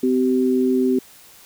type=tone pair together; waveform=sine; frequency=256.3 / 384 Hz; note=C4 / G4; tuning=-36 / -36 cents; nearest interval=perfect fifth; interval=700 cents; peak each=-17 / -19 dBFS; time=0.03-0.99 s; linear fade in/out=5 ms; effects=white hiss -47 dBFS RMS until 1.45 s